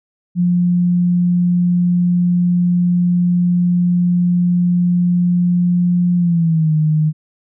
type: tone with pitch glide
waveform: sine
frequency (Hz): 176.6 to 154.63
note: F3 to D#3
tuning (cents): +20 to -10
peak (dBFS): -11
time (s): 0.35-7.13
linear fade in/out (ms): 50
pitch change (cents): -230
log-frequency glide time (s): 6.17-6.74
effects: none